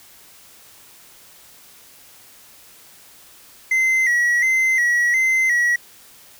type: tone with vibrato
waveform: triangle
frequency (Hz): 1993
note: B6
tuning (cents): +15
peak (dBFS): -13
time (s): 3.71-5.76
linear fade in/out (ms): 5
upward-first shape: square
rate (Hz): 1.4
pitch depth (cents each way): 63
effects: white hiss -47 dBFS RMS until 6.39 s